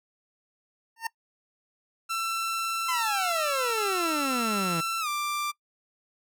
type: tone with exponential growth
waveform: 25% pulse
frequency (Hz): 910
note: A#5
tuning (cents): -42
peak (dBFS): -21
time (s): 0.96-1.07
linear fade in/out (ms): 5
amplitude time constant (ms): 22
type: tone with pitch glide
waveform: sawtooth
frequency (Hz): 1341 to 1181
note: E6 to D6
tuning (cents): +29 to +9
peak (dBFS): -24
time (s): 2.09-5.52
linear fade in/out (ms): 20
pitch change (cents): -220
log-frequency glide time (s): 5-5.08
type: exponential sweep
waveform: sawtooth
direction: down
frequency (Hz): 1046.5 to 160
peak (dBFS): -24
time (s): 2.88-4.81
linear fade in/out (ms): 10
effects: noise-tail reverb RT60 0.1 s tail -22 dB re dry